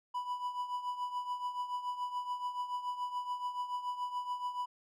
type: tone with tremolo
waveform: triangle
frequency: 987.8 Hz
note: B5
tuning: in tune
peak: -30 dBFS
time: 0.14-4.66 s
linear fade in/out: 10 ms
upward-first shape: triangle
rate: 7 Hz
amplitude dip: 75%
effects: none